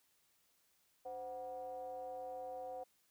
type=ring-modulated tone; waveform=triangle; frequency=112 Hz; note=A2; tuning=31 cents sharp; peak=-38 dBFS; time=1.05-2.84 s; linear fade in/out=10 ms; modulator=629 Hz; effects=white hiss -75 dBFS RMS until 3.1 s